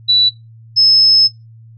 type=tone pair in turn; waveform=sine; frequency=3951 / 5198 Hz; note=B7 / E8; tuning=0 / -25 cents; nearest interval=perfect fourth; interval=475 cents; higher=second; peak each=-7 dBFS; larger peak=neither; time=0.08-0.3 / 0.76-1.28 s; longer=second; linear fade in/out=20 ms; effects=noise-tail reverb RT60 0.2 s tail -17 dB re dry + added 113 Hz sine -37 dBFS peak until 1.77 s